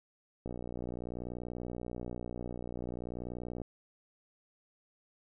click train, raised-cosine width 2 ms, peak -27 dBFS, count 192, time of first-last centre 0.46-3.617 s, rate 60.5 Hz, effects none

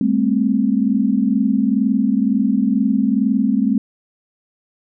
sine tone cluster, 202.2 / 224.3 / 263.6 Hz, G#3 / A3 / C4, -46 / +34 / +13 cents, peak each -18 dBFS, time 0.01-3.78 s, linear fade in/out 2 ms, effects none

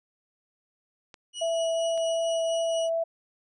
clicks, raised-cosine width 0.2 ms, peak -28 / -29 dBFS, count 2, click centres 1.142 / 1.977 s
sawtooth tone with tremolo, 2922 Hz, F#7, 22 cents flat, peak -30 dBFS, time 1.33-2.9 s, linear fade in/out 50 ms, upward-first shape triangle, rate 4.3 Hz, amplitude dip 45%
sine tone with vibrato, 659.3 Hz, E5, in tune, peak -24 dBFS, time 1.41-3.04 s, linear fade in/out 10 ms, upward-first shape triangle, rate 2.7 Hz, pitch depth 10 cents each way
effects resampled to 24000 Hz

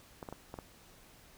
clicks, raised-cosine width 1 ms, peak -28 dBFS, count 5, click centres 0.228 / 0.288 / 0.326 / 0.541 / 0.588 s, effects pink hiss -59 dBFS RMS until 1.37 s

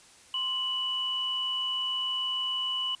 sine tone pair together, 1046.5 / 2960 Hz, C6 / F#7, 0 / 0 cents, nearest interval octave + tritone, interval 1800 cents, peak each -38 / -28 dBFS, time 0.34-2.95 s, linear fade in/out 2 ms, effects white hiss -55 dBFS RMS until 3 s + resampled to 22050 Hz

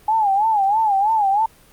sine tone with vibrato, 834 Hz, G#5, 7 cents sharp, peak -14 dBFS, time 0.08-1.46 s, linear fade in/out 5 ms, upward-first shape sine, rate 3.1 Hz, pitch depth 130 cents each way, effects pink hiss -50 dBFS RMS until 1.72 s + Opus 32 kbps

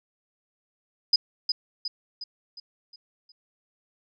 sine tone with echo, 4989 Hz, D#8, 4 cents sharp, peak -15 dBFS, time 1.13-1.16 s, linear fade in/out 5 ms, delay 360 ms, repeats 6, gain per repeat -6 dB, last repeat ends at 3.32 s, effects none

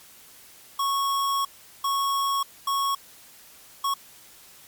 square tone bursts at uneven times, 1104 Hz, C#6, 7 cents flat, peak -23 dBFS, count 4, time 0.79-1.45 / 1.84-2.43 / 2.67-2.95 / 3.84-3.94 s, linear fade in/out 5 ms, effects white hiss -50 dBFS RMS until 4.67 s + MP3 96 kbps

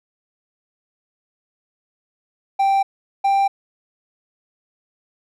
triangle tone pair in turn, 784 / 788.5 Hz, G5 / G5, 0 / +10 cents, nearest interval unison, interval 10 cents, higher second, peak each -12 dBFS, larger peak neither, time 2.59-2.83 / 3.24-3.48 s, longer neither, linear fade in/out 10 ms, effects none

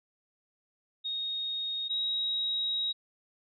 sine tone pair in turn, 3729 / 3810 Hz, A#7 / A#7, 0 / +37 cents, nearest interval unison, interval 37 cents, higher second, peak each -31 / -28 dBFS, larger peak second, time 1.04-1.89 / 1.89-2.93 s, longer second, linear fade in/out 20 ms, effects none

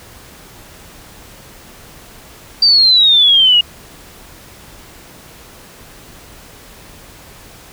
sine exponential sweep, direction down, 4699 to 2844 Hz, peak -6 dBFS, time 2.62-3.61 s, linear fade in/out 5 ms, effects pink hiss -39 dBFS RMS until 7.72 s

